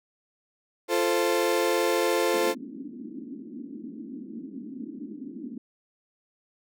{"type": "chord", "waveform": "35% pulse", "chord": "F major", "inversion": "none", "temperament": "equal with one note detuned", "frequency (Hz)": [345.4, 440, 523.3], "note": ["F4", "A4", "C5"], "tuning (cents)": [-19, 0, 0], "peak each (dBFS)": -25, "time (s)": [0.88, 2.55], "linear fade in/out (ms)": 50}
{"type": "band-pass noise", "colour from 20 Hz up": "white", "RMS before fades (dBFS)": -39, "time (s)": [2.33, 5.58], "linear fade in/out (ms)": 5, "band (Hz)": [220, 300], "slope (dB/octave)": 48}
{"effects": []}